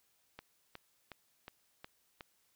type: click train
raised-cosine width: 0.3 ms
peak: -30 dBFS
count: 6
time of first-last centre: 0.39-2.208 s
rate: 2.75 Hz
effects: white hiss -74 dBFS RMS until 2.55 s